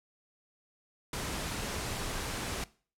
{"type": "noise", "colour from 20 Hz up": "pink", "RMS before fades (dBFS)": -36, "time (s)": [1.13, 2.64], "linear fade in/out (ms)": 2, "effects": ["noise-tail reverb RT60 0.4 s tail -20 dB re dry", "low-pass 11000 Hz 12 dB/octave"]}